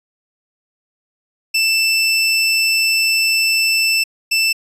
25% pulse tone pair in turn, 2656 / 2656 Hz, E7 / E7, +12 / +12 cents, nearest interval unison, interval 0 cents, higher neither, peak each -9 dBFS, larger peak neither, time 1.54-4.04 / 4.31-4.53 s, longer first, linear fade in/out 10 ms, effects resampled to 32000 Hz

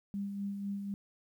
sine tone with tremolo, 200 Hz, G3, 35 cents sharp, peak -33 dBFS, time 0.14-0.94 s, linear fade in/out 0 ms, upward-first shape sine, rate 4 Hz, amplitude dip 40%, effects 11-bit

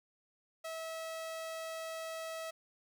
sawtooth tone, 648 Hz, E5, 30 cents flat, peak -36 dBFS, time 0.64-2.51 s, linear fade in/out 10 ms, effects none

